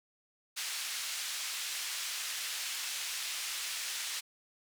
pink band-pass noise, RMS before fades -38 dBFS, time 0.56-4.21 s, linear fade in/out 20 ms, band 2400 to 10000 Hz, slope 12 dB/octave, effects none

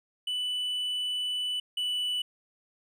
triangle tone pair in turn, 2980 / 2969 Hz, F#7 / F#7, +12 / +5 cents, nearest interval unison, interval 7 cents, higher first, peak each -27 / -26 dBFS, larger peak second, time 0.27-1.6 / 1.77-2.22 s, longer first, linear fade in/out 5 ms, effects none

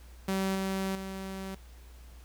sawtooth tone with level steps, 191.9 Hz, G3, 37 cents flat, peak -24 / -26 / -33 dBFS, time 0.28-1.55 s, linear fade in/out 5 ms, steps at 0.55 / 0.95 s, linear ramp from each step 2 ms, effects added 60 Hz sine -48 dBFS peak until 2.24 s + pink hiss -59 dBFS RMS until 2.24 s

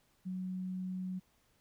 sine tone, 185 Hz, F#3, in tune, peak -36 dBFS, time 0.25-1.2 s, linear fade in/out 20 ms, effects pink hiss -72 dBFS RMS until 1.6 s

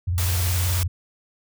sine tone with vibrato, 88.5 Hz, F2, 23 cents sharp, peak -20 dBFS, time 0.07-0.88 s, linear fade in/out 10 ms, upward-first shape square, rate 19 Hz, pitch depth 120 cents each way
white noise, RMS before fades -28 dBFS, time 0.18-0.83 s, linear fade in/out 0 ms
effects none

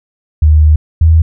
sine tone pair in turn, 76.7 / 80.73 Hz, D#2 / E2, -24 / -36 cents, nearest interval minor second, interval 88 cents, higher second, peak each -3 dBFS, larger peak neither, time 0.42-0.76 / 1.01-1.22 s, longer first, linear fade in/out 5 ms, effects none

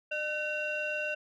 sine tone cluster, 604 / 1514 / 2749 Hz, D5 / F#6 / F7, +48 / +39 / -28 cents, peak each -34 / -35 / -33 dBFS, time 0.11-1.15 s, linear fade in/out 10 ms, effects tanh soft clip ceiling -25 dBFS

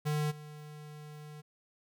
square tone with level steps, 150.3 Hz, D3, 40 cents sharp, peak -30 / -46 dBFS, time 0.05-1.42 s, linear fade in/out 20 ms, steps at 0.3 s, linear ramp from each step 20 ms, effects none

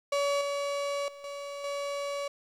35% pulse tone with level steps, 567 Hz, C#5, 39 cents sharp, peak -24 / -28 / -44 / -35 / -30 dBFS, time 0.12-2.28 s, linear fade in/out 5 ms, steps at 0.41 / 1.08 / 1.24 / 1.64 s, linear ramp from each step 2 ms, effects low-pass 8000 Hz 12 dB/octave + 10-bit

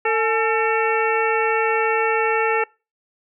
harmonic tone with a mistuned harmonic, 449.4 Hz, A4, 37 cents sharp, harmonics 1 / 2 / 3 / 4 / 5 / 6, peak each -20 / -23 / -25 / -26 / -27 / -28 dBFS, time 0.05-2.64 s, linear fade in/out 5 ms, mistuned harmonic 2, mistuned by -85 cents, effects noise-tail reverb RT60 0.3 s tail -25 dB re dry

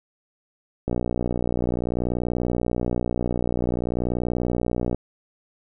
click train, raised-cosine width 2 ms, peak -11 dBFS, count 247, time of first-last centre 0.88-4.946 s, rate 60.5 Hz, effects none

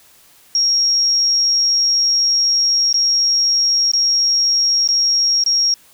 sine tone with dropouts, 5588 Hz, F8, in tune, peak -12 dBFS, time 0.55-5.74 s, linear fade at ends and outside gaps 1 ms, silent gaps 2.928-2.942 / 3.916-3.935 / 4.876-4.888 / 5.438-5.462 s, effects white hiss -49 dBFS RMS until 5.93 s

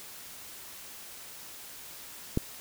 click, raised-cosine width 3 ms, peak -12 dBFS, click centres 2.374 s, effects white hiss -46 dBFS RMS until 2.6 s

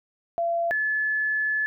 sine tone pair in turn, 680 / 1723.9 Hz, F5 / A6, -46 / -36 cents, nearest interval octave + major third, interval 1610 cents, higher second, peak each -22 dBFS, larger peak neither, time 0.38-0.71 / 0.71-1.66 s, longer second, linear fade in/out 0 ms, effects none

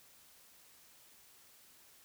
silence, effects white hiss -62 dBFS RMS until 2.04 s

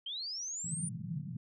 sine linear sweep, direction up, 3053 to 9420 Hz, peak -37 dBFS, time 0.06-0.89 s, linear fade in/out 5 ms
white band-pass noise, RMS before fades -40 dBFS, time 0.64-1.37 s, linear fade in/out 5 ms, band 120 to 180 Hz, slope 48 dB/octave
effects none

